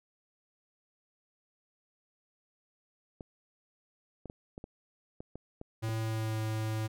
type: clicks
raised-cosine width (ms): 2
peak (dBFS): -29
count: 9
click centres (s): 3.208 / 4.257 / 4.299 / 4.579 / 4.641 / 5.205 / 5.356 / 5.614 / 5.891
type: tone with pitch glide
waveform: square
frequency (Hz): 111.5 to 109.58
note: A2 to A2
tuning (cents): +23 to -7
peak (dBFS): -32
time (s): 5.82-6.88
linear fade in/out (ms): 20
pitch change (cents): -30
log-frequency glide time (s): 5.99-6.4
effects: none